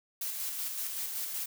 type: noise with tremolo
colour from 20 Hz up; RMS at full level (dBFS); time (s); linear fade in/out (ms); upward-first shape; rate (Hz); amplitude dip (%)
blue; -35; 0.21-1.46; 5; square; 5.3; 30
effects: none